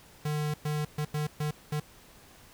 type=tone bursts at uneven times; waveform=square; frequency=150.4 Hz; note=D3; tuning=42 cents sharp; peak=-29 dBFS; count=6; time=0.25-0.54 / 0.65-0.85 / 0.98-1.05 / 1.14-1.27 / 1.4-1.51 / 1.72-1.8 s; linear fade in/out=5 ms; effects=pink hiss -55 dBFS RMS until 2.53 s